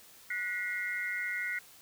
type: tone cluster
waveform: sine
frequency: 1467 / 1929 / 2123 Hz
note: F#6 / B6 / C7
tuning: -15 / -41 / +25 cents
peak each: -38 / -36 / -36 dBFS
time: 0.3-1.59 s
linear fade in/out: 5 ms
effects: white hiss -56 dBFS RMS until 1.81 s